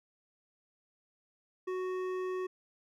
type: tone with hard clipping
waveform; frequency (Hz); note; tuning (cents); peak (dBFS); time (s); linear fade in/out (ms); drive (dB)
triangle; 370; F#4; 0; -35; 1.67-2.47; 10; 15
effects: none